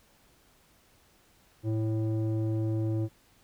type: tone with low-pass filter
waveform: square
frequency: 110 Hz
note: A2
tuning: in tune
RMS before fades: -29 dBFS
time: 1.63-3.09 s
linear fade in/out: 50 ms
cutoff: 410 Hz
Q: 2
effects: pink hiss -63 dBFS RMS until 3.43 s